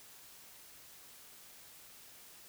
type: silence
effects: white hiss -56 dBFS RMS until 2.48 s